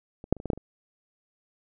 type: clicks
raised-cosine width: 2 ms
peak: -28 / -6 / -30 / -26 / -18 / -9 / -19 / -27 dBFS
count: 8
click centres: 0.241 / 0.326 / 0.367 / 0.401 / 0.457 / 0.502 / 0.533 / 0.576 s
effects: none